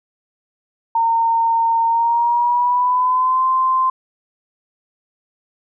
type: tone with pitch glide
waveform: sine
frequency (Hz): 916 to 1040.1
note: A#5 to C6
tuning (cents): -31 to -11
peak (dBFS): -13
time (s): 0.95-3.9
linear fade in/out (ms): 5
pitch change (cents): +220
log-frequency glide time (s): 1.86-3.45
effects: none